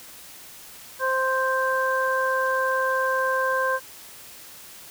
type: harmonic tone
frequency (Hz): 523.3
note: C5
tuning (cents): 0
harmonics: 1 / 2 / 3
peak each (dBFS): -25 / -25 / -25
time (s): 0.99-3.8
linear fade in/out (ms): 50
effects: white hiss -44 dBFS RMS until 4.9 s